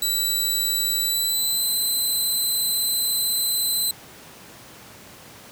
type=tone with pitch glide; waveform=15% pulse; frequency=3951 to 4041 Hz; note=B7 to B7; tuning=0 to +39 cents; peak=-14 dBFS; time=0.02-3.91 s; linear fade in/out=2 ms; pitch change=+39 cents; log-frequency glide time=1.01-1.66 s; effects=pink hiss -44 dBFS RMS until 5.51 s + high-pass 100 Hz 12 dB/octave